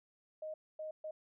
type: tone bursts at uneven times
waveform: sine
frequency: 622.3 Hz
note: D#5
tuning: in tune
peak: -40 dBFS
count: 3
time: 0.42-0.54 / 0.79-0.91 / 1.04-1.11 s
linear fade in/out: 5 ms
effects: none